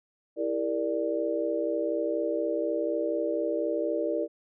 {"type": "chord", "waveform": "sine", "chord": "E half-diminished seventh", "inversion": "none", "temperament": "equal with one note detuned", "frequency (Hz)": [329.6, 402.1, 466.2, 587.3], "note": ["E4", "G4", "Bb4", "D5"], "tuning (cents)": [0, 44, 0, 0], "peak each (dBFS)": [-31, -35, -31, -30], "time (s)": [0.36, 4.28], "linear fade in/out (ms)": 50, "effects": []}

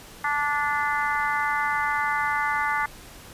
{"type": "harmonic tone", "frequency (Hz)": 291.7, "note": "D4", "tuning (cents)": -12, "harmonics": [3, 4, 5, 6, 7], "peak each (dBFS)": [-27, -28, -29, -30, -30], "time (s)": [0.24, 2.86], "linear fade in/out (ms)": 5, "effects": ["pink hiss -45 dBFS RMS until 3.33 s", "resampled to 32000 Hz"]}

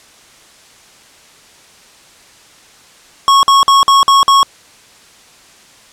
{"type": "tone bursts", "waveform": "square", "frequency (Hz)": 1100, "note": "C#6", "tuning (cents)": -14, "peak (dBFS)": -6, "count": 6, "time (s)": [3.28, 4.43], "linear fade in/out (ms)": 0, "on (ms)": 150, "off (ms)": 50, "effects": ["white hiss -43 dBFS RMS until 5.92 s", "low-pass 8000 Hz 12 dB/octave"]}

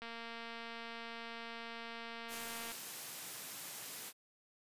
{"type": "click train", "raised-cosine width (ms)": 0.3, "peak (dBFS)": -31, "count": 624, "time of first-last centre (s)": [0.02, 2.717], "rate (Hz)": 231}
{"type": "high-pass noise", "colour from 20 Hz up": "white", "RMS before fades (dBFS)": -46, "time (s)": [2.28, 4.13], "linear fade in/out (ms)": 50, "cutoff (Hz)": 110, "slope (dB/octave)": 96}
{"effects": ["resampled to 32000 Hz"]}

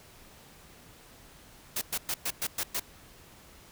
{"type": "noise bursts", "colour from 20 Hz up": "white", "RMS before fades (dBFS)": -31, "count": 7, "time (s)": [1.76, 2.798], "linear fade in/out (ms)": 5, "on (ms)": 54, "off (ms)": 110, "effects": ["pink hiss -54 dBFS RMS until 3.71 s"]}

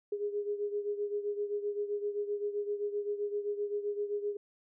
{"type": "beating tone pair", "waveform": "sine", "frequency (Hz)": [410, 417.7], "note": ["G#4", "G#4"], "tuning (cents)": [-22, 10], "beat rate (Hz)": 7.7, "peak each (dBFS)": [-33, -38], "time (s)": [0.12, 4.37], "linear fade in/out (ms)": 5, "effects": []}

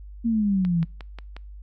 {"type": "exponential sweep", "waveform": "sine", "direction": "down", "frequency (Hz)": [236.1, 161], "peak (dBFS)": -19, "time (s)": [0.24, 0.85], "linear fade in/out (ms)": 20}
{"type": "click train", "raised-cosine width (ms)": 0.3, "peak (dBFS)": -23, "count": 5, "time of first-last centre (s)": [0.65, 1.366], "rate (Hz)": 5.59}
{"effects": ["noise-tail reverb RT60 0.4 s tail -26 dB re dry", "added 50 Hz sine -38 dBFS peak until 1.62 s"]}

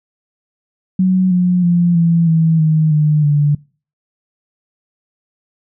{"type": "tone with pitch steps", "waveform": "sine", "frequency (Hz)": [185.8, 179.57, 173.56, 167.74, 162.12, 156.69, 151.44, 146.37], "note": ["F#3", "F3", "F3", "E3", "E3", "D#3", "D#3", "D3"], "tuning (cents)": [7, 48, -10, 30, -29, 12, -47, -5], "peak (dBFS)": -9, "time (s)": [0.99, 3.55], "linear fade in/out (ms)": 5, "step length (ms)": 320, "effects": ["noise-tail reverb RT60 0.4 s tail -25 dB re dry"]}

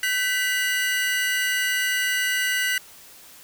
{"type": "tone cluster", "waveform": "45% pulse", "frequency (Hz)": [1530, 1979, 2861], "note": ["G6", "B6", "F7"], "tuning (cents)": [-42, 3, 41], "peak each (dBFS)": [-26, -24, -28], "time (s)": [0.03, 2.78], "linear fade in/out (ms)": 2, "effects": ["white hiss -47 dBFS RMS until 3.43 s"]}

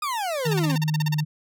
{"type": "exponential sweep", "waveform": "40% pulse", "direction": "down", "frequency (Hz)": [1256, 247.7], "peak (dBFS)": -24, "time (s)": [0.02, 0.76], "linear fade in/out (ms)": 5}
{"type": "tone with pitch glide", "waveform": "sine", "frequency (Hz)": [156, 151.65], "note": ["D#3", "D#3"], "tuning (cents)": [5, -44], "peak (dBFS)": -21, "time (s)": [0.45, 1.25], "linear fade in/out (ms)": 20, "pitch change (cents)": -49, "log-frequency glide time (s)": [0.75, 1.12]}
{"type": "tone bursts", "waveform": "10% pulse", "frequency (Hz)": 911, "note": "A#5", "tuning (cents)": -40, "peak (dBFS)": -18, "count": 13, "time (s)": [0.45, 1.206], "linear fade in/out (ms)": 5, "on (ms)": 24, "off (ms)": 37}
{"effects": []}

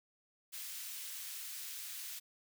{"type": "high-pass noise", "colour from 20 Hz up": "white", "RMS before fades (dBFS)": -45, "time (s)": [0.52, 2.2], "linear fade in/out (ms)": 20, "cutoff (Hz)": 2000, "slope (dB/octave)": 12, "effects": []}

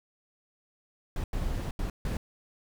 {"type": "noise bursts at uneven times", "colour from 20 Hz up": "brown", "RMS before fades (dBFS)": -31, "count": 4, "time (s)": [[1.16, 1.24], [1.33, 1.71], [1.79, 1.9], [2.05, 2.17]], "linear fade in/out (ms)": 2, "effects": []}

